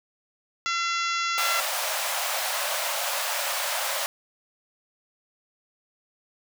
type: harmonic tone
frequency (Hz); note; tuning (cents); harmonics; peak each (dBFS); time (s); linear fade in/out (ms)
680; F5; -46; 2 / 3 / 4 / 5 / 6 / 7 / 8 / 9 / 10; -27 / -31 / -33 / -35 / -37 / -38 / -39 / -40 / -41; 0.66-1.6; 0
type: high-pass noise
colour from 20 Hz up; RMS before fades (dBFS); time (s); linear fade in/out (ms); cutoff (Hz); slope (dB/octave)
pink; -28; 1.38-4.06; 0; 540; 96
effects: none